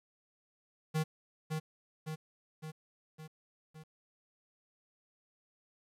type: tone with echo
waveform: square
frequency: 156.5 Hz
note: D#3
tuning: 10 cents sharp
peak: -30 dBFS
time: 0.94-1.04 s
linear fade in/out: 20 ms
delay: 560 ms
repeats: 5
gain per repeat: -4 dB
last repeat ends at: 3.84 s
effects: resampled to 32000 Hz + 11-bit